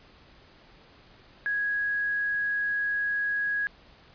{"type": "tone with quantisation", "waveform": "sine", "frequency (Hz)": 1660, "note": "G#6", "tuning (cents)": -1, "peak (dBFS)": -25, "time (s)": [1.46, 3.67], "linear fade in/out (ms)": 0, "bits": 9, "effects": ["pink hiss -55 dBFS RMS until 4.14 s", "resampled to 11025 Hz"]}